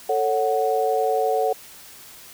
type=chord; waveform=sine; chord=F# minor; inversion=first; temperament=just; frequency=444 / 555 / 740 Hz; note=A4 / C#5 / F#5; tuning=+16 / +2 / 0 cents; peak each=-22 / -25 / -22 dBFS; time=0.09-1.53 s; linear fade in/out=5 ms; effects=white hiss -44 dBFS RMS until 2.33 s